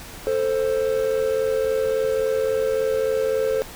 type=tone pair together; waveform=triangle; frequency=441.7 / 525.3 Hz; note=A4 / C5; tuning=+7 / +7 cents; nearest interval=minor third; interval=300 cents; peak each=-20 dBFS; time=0.27-3.62 s; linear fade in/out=0 ms; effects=pink hiss -39 dBFS RMS until 3.75 s